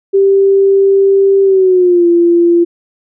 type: tone with pitch glide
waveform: sine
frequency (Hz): 392 to 343.2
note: G4 to F4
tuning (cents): 0 to -30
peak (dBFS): -5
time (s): 0.13-2.65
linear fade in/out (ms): 20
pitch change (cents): -230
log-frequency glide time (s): 1.43-2.07
effects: none